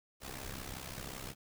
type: noise with amplitude modulation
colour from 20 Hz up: pink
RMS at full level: -41 dBFS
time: 0.2-1.35 s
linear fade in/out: 50 ms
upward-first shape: sine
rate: 65.5 Hz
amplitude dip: 75%
effects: none